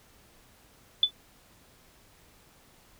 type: tone with exponential decay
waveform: sine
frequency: 3484 Hz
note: A7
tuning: 18 cents flat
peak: -14 dBFS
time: 1.03-1.11 s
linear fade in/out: 2 ms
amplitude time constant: 17 ms
effects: pink hiss -59 dBFS RMS until 2.99 s